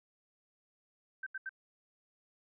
sine tone bursts, 1552 Hz, G6, 18 cents flat, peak -37 dBFS, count 3, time 1.23-1.493 s, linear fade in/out 5 ms, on 35 ms, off 79 ms, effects none

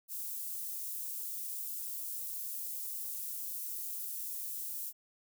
white high-pass noise, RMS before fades -40 dBFS, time 0.08-4.93 s, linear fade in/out 50 ms, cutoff 11000 Hz, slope 12 dB/octave, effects none

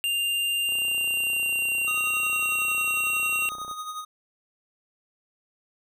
square tone with pitch glide, 2794 to 2746 Hz, F7 to F7, 0 to -30 cents, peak -24 dBFS, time 0.04-3.49 s, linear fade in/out 0 ms, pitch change -30 cents, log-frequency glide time 0.59-2.66 s
click train, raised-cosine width 1 ms, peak -31 dBFS, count 95, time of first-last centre 0.69-3.713 s, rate 31.1 Hz
square tone with tremolo, 1244.5 Hz, D#6, in tune, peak -31 dBFS, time 1.87-4.05 s, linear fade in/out 10 ms, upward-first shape sine, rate 11 Hz, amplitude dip 55%
effects none

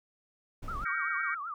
brown noise, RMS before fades -39 dBFS, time 0.62-0.85 s, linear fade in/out 10 ms
sine tone with vibrato, 1244.5 Hz, D#6, in tune, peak -35 dBFS, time 0.68-1.54 s, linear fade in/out 2 ms, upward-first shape triangle, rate 7.8 Hz, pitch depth 220 cents each way
sine chord, G half-diminished seventh, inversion third, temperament just, 1411.2 / 1568 / 1881.6 / 2258 Hz, F6 / G6 / Bb6 / Db7, +18 / 0 / +16 / +31 cents, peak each -35 / -34 / -38 / -37 dBFS, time 0.85-1.35 s, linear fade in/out 10 ms
effects none

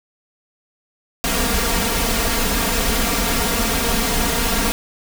pink noise with comb filter, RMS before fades -19 dBFS, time 1.24-4.72 s, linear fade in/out 0 ms, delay 4.3 ms, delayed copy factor +0.95, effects none

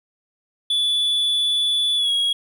triangle tone with pitch glide, 3453 to 3312 Hz, A7 to G#7, -33 to -5 cents, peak -16 dBFS, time 0.7-2.33 s, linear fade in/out 5 ms, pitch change -72 cents, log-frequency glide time 1.96-2.11 s, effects 9-bit

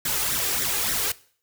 white noise with flanger, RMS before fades -25 dBFS, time 0.05-1.12 s, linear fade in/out 5 ms, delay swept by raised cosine 0.52 to 2.52 ms, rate 3.5 Hz, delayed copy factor +0.65, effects noise-tail reverb RT60 0.5 s tail -20 dB re dry

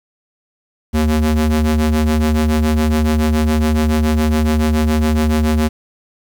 square ring-modulated tone, 77.78 Hz, D#2, in tune, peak -10 dBFS, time 0.93-5.69 s, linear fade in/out 20 ms, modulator 152 Hz, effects 7-bit

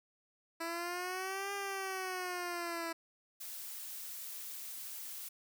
10% pulse exponential two-way sweep, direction up then down, 329.6 to 401.7 to 329.6 Hz, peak -29 dBFS, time 0.6-2.93 s, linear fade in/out 10 ms, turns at 1.53 s
blue noise, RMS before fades -45 dBFS, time 3.4-5.29 s, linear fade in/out 10 ms
effects none

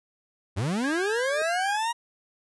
40% pulse linear sweep, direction up, 82.5 to 955 Hz, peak -24 dBFS, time 0.56-1.93 s, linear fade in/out 20 ms
sine tone with vibrato, 1624 Hz, G#6, 39 cents flat, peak -30 dBFS, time 0.84-1.77 s, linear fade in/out 2 ms, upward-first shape triangle, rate 10 Hz, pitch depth 41 cents each way
sine tone with exponential growth, 440 Hz, A4, in tune, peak -32 dBFS, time 1.15-1.42 s, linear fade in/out 1 ms, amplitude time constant 58 ms
effects resampled to 24000 Hz

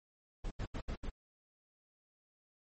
brown noise bursts at uneven times, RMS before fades -38 dBFS, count 5, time 0.44-0.51 / 0.59-0.66 / 0.74-0.81 / 0.88-0.96 / 1.03-1.1 s, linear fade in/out 10 ms, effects MP3 32 kbps

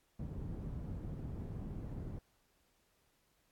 white low-pass noise, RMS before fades -43 dBFS, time 0.19-2.19 s, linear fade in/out 5 ms, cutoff 160 Hz, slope 12 dB/octave, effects pink hiss -75 dBFS RMS until 3.51 s + AAC 64 kbps

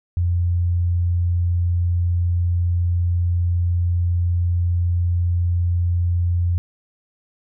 sine tone, 87.31 Hz, F2, in tune, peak -16 dBFS, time 0.17-6.58 s, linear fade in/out 0 ms, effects none

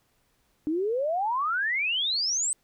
sine exponential sweep, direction up, 295.2 to 8390 Hz, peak -24 dBFS, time 0.67-2.53 s, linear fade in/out 0 ms, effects pink hiss -69 dBFS RMS until 2.63 s

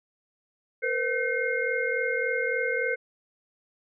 sine tone cluster, 466.5 / 510 / 1531 / 2136 Hz, A#4 / C5 / G6 / C7, +1 / -44 / -41 / +35 cents, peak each -30 dBFS, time 0.82-2.96 s, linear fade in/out 20 ms, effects none

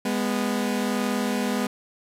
sawtooth tone pair together, 205.5 / 246.9 Hz, G#3 / B3, -18 / 0 cents, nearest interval minor third, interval 318 cents, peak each -22 dBFS, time 0.05-1.67 s, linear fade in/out 5 ms, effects resampled to 32000 Hz + 8-bit

